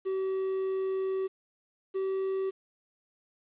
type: tone pair in turn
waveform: triangle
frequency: 381.7 / 383.8 Hz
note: G4 / G4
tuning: -46 / -37 cents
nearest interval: unison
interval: 9 cents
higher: second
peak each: -26 dBFS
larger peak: neither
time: 0.05-1.28 / 1.94-2.51 s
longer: first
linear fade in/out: 20 ms
effects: resampled to 8000 Hz + 10-bit